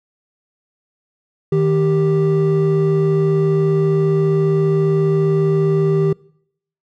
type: tone pair together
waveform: triangle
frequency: 155.84 / 392.7 Hz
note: D#3 / G4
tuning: +3 / +3 cents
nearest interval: octave + major third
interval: 1600 cents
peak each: -13 dBFS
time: 1.52-6.13 s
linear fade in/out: 5 ms
effects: noise-tail reverb RT60 0.7 s tail -25 dB re dry + tanh soft clip ceiling -3 dBFS